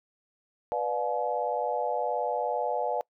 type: chord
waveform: sine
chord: B diminished seventh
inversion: none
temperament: just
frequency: 493.9 / 592.7 / 711.2 / 853.4 Hz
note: B4 / D5 / F5 / Ab5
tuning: 0 / +16 / +31 / +47 cents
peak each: -32 dBFS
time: 0.72-3.01 s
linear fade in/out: 0 ms
effects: noise-tail reverb RT60 0.1 s tail -25 dB re dry